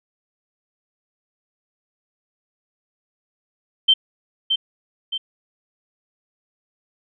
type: tone with echo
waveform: sine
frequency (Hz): 3118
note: G7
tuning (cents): -10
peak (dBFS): -10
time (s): 3.88-3.94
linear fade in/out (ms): 10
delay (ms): 620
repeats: 2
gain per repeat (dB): -6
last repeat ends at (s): 5.18
effects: none